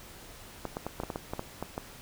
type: clicks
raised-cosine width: 1 ms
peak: -19 dBFS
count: 11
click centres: 0.653 / 0.769 / 0.866 / 1.001 / 1.035 / 1.102 / 1.159 / 1.335 / 1.394 / 1.626 / 1.779 s
effects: pink hiss -49 dBFS RMS until 2.01 s